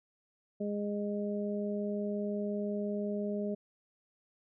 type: harmonic tone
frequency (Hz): 205.7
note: G#3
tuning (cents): -16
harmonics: 1 / 2 / 3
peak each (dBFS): -34 / -37 / -39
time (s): 0.6-3.55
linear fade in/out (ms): 10
effects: none

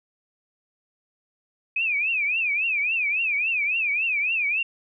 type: tone with vibrato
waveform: sine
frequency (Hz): 2489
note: D#7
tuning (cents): 0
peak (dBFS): -21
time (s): 1.76-4.63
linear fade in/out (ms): 5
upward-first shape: triangle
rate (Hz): 3.6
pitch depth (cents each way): 200
effects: none

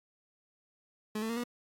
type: tone with pitch steps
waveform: 30% pulse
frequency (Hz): 213.9 / 222.7 / 231.9 / 241.5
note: A3 / A3 / A#3 / B3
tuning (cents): -49 / +21 / -9 / -39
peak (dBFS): -30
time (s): 1.15-1.438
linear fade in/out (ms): 5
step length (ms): 72
effects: AAC 64 kbps

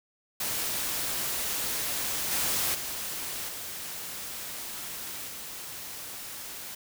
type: noise with level steps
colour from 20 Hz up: white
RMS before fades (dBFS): -31 / -28 / -35 / -38 / -40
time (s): 0.4-6.75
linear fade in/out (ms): 5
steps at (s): 2.31 / 2.74 / 3.48 / 5.27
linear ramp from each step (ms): 10
effects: none

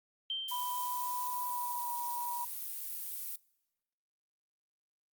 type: tone with exponential decay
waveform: sine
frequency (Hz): 3136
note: G7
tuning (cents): 0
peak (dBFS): -32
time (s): 0.3-1.27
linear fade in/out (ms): 2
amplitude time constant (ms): 210
type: noise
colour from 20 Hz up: violet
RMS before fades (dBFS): -40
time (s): 0.48-3.36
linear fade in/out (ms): 5
type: tone with pitch glide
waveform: sine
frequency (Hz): 987.8 to 962.5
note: B5 to B5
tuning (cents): 0 to -45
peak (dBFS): -35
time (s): 0.51-2.45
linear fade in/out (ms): 10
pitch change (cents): -45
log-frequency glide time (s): 1.35-1.93
effects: noise-tail reverb RT60 1.0 s tail -25 dB re dry + Opus 48 kbps

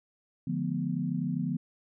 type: chord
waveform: sine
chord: B half-diminished seventh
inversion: first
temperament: equal with one note detuned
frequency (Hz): 146.83 / 174.61 / 214.7 / 246.9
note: D3 / F3 / A3 / B3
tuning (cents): 0 / 0 / -42 / 0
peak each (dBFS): -34 / -32 / -37 / -33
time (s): 0.47-1.57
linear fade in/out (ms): 5
effects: none

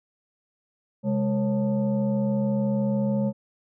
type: tone with frequency modulation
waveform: sine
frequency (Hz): 206.9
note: G#3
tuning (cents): -6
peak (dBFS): -21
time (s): 1.03-3.33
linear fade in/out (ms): 50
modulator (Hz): 340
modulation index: 0.85
effects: none

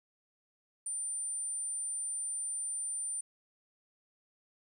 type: tone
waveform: sine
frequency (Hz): 9140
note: D9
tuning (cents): -48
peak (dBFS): -33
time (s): 0.86-3.21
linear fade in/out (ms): 5
effects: tanh soft clip ceiling -30 dBFS + 11-bit

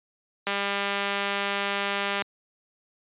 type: click train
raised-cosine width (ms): 0.3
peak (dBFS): -11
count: 351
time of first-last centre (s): 0.47-2.22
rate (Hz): 200
effects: high-pass 200 Hz 12 dB/octave + resampled to 8000 Hz

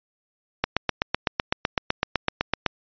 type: click train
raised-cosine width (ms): 0.3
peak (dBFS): -4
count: 17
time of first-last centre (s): 0.64-2.663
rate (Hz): 7.91
effects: resampled to 11025 Hz

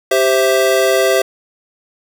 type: chord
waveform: square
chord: C major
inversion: second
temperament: equal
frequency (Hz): 392 / 523.3 / 659.3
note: G4 / C5 / E5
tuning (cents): 0 / 0 / 0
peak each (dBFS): -16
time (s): 0.11-1.22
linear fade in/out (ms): 5
effects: none

